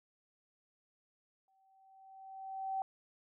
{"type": "tone with exponential growth", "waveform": "sine", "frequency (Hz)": 770, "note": "G5", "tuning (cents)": -31, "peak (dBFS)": -32, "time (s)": [1.48, 2.82], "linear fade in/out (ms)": 1, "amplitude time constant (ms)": 290, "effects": []}